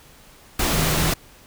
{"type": "tone in noise", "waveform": "sine", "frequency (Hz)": 159, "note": "D#3", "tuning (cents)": 38, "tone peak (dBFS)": -24, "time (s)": [0.73, 1.11], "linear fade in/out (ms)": 5, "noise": "pink", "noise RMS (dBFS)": -21, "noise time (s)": [0.59, 1.14], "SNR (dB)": -6, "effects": ["pink hiss -49 dBFS RMS until 1.46 s"]}